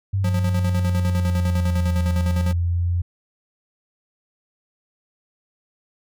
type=linear two-way sweep; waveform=sine; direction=down then up; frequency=98 to 83.6 to 87.7 Hz; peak=-18 dBFS; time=0.13-3.02 s; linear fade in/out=10 ms; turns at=2 s
type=tone with tremolo; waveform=square; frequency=178.5 Hz; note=F3; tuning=38 cents sharp; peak=-23 dBFS; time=0.24-2.53 s; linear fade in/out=5 ms; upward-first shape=square; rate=9.9 Hz; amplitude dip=60%
effects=none